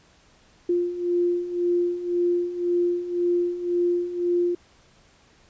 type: beating tone pair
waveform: sine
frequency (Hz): 349.2 / 351.1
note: F4 / F4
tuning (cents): 0 / +9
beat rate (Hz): 1.9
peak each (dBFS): -27 / -22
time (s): 0.69-4.55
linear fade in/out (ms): 5
effects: pink hiss -57 dBFS RMS until 5.49 s + resampled to 16000 Hz